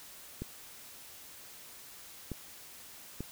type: clicks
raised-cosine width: 3 ms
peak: -24 dBFS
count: 3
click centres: 0.42 / 2.317 / 3.206 s
effects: white hiss -51 dBFS RMS until 3.31 s